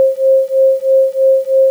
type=beating tone pair; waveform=sine; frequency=531 / 534.1 Hz; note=C5 / C5; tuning=+25 / +36 cents; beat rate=3.1 Hz; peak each=-11 dBFS; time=0-1.7 s; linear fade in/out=0 ms; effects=7-bit